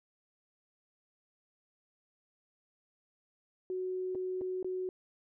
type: tone with dropouts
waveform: sine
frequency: 370 Hz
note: F#4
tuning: in tune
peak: -33 dBFS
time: 3.7-4.89 s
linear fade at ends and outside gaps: 1 ms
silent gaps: 4.149-4.154 / 4.411-4.416 / 4.628-4.645 s
effects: none